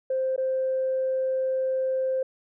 sine tone with dropouts, 523.3 Hz, C5, in tune, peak -22 dBFS, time 0.1-2.23 s, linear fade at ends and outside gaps 5 ms, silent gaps 0.363-0.378 s, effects tanh soft clip ceiling -18 dBFS

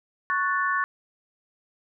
sine chord, F# minor, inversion second, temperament equal, 1108.7 / 1480 / 1760 Hz, C#6 / F#6 / A6, 0 / 0 / 0 cents, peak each -25 / -28 / -27 dBFS, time 0.3-0.84 s, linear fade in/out 0 ms, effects none

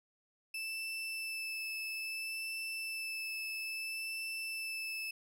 35% pulse tone with vibrato, 2637 Hz, E7, in tune, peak -36 dBFS, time 0.54-5.11 s, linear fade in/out 5 ms, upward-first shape sine, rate 0.6 Hz, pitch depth 12 cents each way, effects none

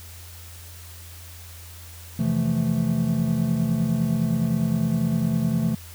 triangle chord, F major seventh, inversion second, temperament equal, 130.81 / 164.81 / 174.61 / 220 Hz, C3 / E3 / F3 / A3, 0 / 0 / 0 / 0 cents, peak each -25 / -23 / -26 / -22 dBFS, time 2.19-5.75 s, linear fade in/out 5 ms, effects added 85 Hz sine -41 dBFS peak until 5.94 s + white hiss -45 dBFS RMS until 5.94 s

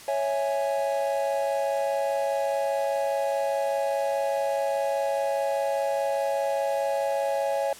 triangle chord, C# minor, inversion none, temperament equal, 554.4 / 659.3 / 830.6 Hz, C#5 / E5 / G#5, 0 / 0 / 0 cents, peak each -24 / -28 / -28 dBFS, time 0.08-7.73 s, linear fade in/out 2 ms, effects white hiss -45 dBFS RMS until 7.79 s + low-pass 11000 Hz 12 dB/octave

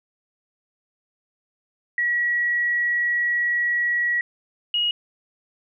sine tone pair in turn, 1922 / 2888 Hz, B6 / F#7, -48 / -43 cents, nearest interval perfect fifth, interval 705 cents, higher second, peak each -19 dBFS, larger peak neither, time 1.98-4.21 / 4.74-4.91 s, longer first, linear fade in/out 2 ms, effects none

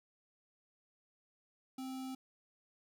square tone with notch filter, 261.6 Hz, C4, in tune, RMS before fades -43 dBFS, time 1.78-2.15 s, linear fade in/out 5 ms, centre 1800 Hz, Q 1.9, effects none

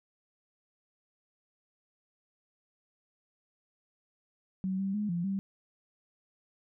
sine tone with pitch steps, 188.9 / 194.5 / 209.2 / 172.6 / 195.1 Hz, F#3 / G3 / G#3 / F3 / G3, +36 / -13 / +13 / -20 / -8 cents, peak -29 dBFS, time 4.64-5.39 s, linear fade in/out 0 ms, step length 150 ms, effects none

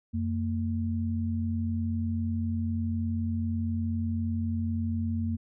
sine tone pair together, 90.48 / 228 Hz, F#2 / A#3, -38 / -38 cents, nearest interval octave + major third, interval 1600 cents, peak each -29 / -30 dBFS, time 0.13-5.37 s, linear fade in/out 20 ms, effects none

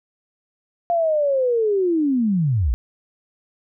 sine linear sweep, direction down, 698.5 to 49 Hz, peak -16 dBFS, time 0.9-2.74 s, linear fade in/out 0 ms, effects none

